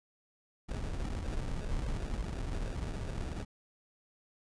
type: noise with sample-and-hold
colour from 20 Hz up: brown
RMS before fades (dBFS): -36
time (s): 0.68-3.45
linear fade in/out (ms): 20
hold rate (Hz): 1050
effects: resampled to 22050 Hz